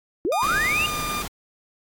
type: linear sweep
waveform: sine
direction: up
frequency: 293.7 to 2853 Hz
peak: -20 dBFS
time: 0.25-0.86 s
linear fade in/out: 0 ms
type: tone with pitch glide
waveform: sawtooth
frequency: 1219 to 1202.9 Hz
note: D#6 to D6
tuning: -36 to +41 cents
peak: -23 dBFS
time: 0.32-1.22 s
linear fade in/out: 2 ms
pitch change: -23 cents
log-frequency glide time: 0.79-1.01 s
type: noise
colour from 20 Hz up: pink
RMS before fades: -32 dBFS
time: 0.42-1.28 s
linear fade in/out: 5 ms
effects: AAC 64 kbps